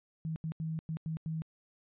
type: tone bursts at uneven times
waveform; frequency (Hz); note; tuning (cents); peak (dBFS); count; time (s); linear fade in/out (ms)
sine; 160; D#3; +49; -33; 6; 0.25-0.36 / 0.44-0.52 / 0.6-0.79 / 0.89-0.97 / 1.06-1.17 / 1.26-1.42; 0
effects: resampled to 8000 Hz